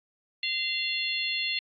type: harmonic tone with a mistuned harmonic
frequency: 690 Hz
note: F5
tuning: 21 cents flat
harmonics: 3 / 4 / 5 / 6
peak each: -34 / -31 / -33 / -33 dBFS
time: 0.43-1.59 s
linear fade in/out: 2 ms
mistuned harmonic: 6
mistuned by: +48 cents
effects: AAC 32 kbps